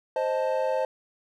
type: chord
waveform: triangle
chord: A diminished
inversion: first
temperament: equal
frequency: 523.3 / 622.3 / 880 Hz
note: C5 / Eb5 / A5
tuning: 0 / 0 / 0 cents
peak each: -24 / -27 / -29 dBFS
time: 0.16-0.85 s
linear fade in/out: 2 ms
effects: none